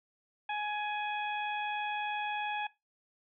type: harmonic tone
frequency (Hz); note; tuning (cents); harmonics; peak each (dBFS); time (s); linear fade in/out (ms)
837; G#5; +13; 1 / 2 / 3 / 4; -34 / -40 / -40 / -46; 0.49-2.67; 5
effects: noise-tail reverb RT60 0.2 s tail -18 dB re dry